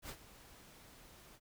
pink noise with ADSR envelope, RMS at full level -45 dBFS, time 0.02-1.4 s, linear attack 70 ms, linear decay 67 ms, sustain -14 dB, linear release 55 ms, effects none

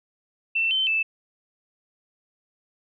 sine tone with pitch steps, 2682 / 3082 / 2636 Hz, E7 / G7 / E7, +29 / -30 / -1 cents, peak -20 dBFS, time 0.55-1.03 s, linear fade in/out 10 ms, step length 160 ms, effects none

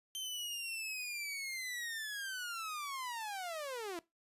sawtooth linear sweep, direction down, 3116 to 324.6 Hz, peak -36 dBFS, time 0.15-3.99 s, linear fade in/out 0 ms, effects noise-tail reverb RT60 0.2 s tail -20 dB re dry + resampled to 32000 Hz

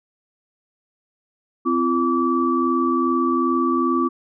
sine tone cluster, 258.5 / 341 / 1154 Hz, C4 / F4 / D6, -21 / -41 / -31 cents, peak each -21 dBFS, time 1.65-4.09 s, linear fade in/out 20 ms, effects none

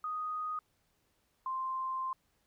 sine tone pair in turn, 1244.5 / 1046.5 Hz, D#6 / C6, 0 / 0 cents, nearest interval minor third, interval 300 cents, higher first, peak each -34 / -33 dBFS, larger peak second, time 0.04-0.59 / 1.46-2.13 s, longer second, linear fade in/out 2 ms, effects pink hiss -75 dBFS RMS until 2.46 s

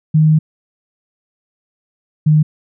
sine tone pair in turn, 155.56 / 153.24 Hz, D#3 / D#3, 0 / -26 cents, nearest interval unison, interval 26 cents, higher first, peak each -7 dBFS, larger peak neither, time 0.14-0.39 / 2.26-2.43 s, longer first, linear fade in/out 10 ms, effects none

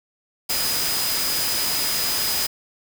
sine tone in noise, 4978 Hz, D#8, in tune, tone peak -26 dBFS, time 0.49-2.47 s, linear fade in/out 10 ms, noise white, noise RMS -24 dBFS, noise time 0.49-2.47 s, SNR -5 dB, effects none

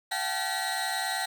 30% pulse tone cluster, 695 / 765 / 863 / 1916 / 4127 Hz, F5 / G5 / A5 / A#6 / C8, -9 / -42 / -34 / +47 / -25 cents, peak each -36 / -30 / -34 / -31 / -33 dBFS, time 0.11-1.26 s, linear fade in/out 10 ms, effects none

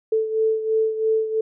sine beating tone pair, 440 / 443 Hz, A4 / A4, 0 / +12 cents, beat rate 3 Hz, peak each -19 / -25 dBFS, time 0.12-1.41 s, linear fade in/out 5 ms, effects none

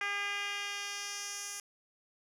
10% pulse tone with band-pass filter sweep, 404.9 Hz, G#4, 44 cents flat, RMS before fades -38 dBFS, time 0.01-1.6 s, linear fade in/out 2 ms, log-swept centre 2000 to 7800 Hz, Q 1.5, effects none

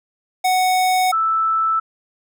square / sine tone pair in turn, 741 / 1318.4 Hz, F#5 / E6, +2 / 0 cents, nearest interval minor seventh, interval 998 cents, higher second, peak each -15 dBFS, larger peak neither, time 0.44-1.12 / 1.12-1.8 s, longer neither, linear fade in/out 10 ms, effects none

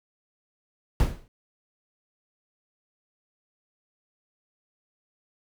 brown noise with exponential decay, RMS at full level -18 dBFS, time 1-1.28 s, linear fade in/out 1 ms, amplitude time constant 59 ms, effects none

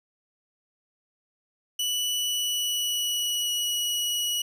sawtooth tone with pitch glide, 2960 to 2919 Hz, F#7 to F#7, 0 to -24 cents, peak -22 dBFS, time 1.79-4.42 s, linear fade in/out 5 ms, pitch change -24 cents, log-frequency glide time 2.16-3.76 s, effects none

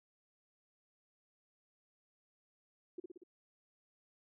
sine tone with echo, 355.3 Hz, F4, 30 cents sharp, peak -40 dBFS, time 2.98-3 s, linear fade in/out 5 ms, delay 59 ms, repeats 4, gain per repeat -3 dB, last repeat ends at 3.236 s, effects none

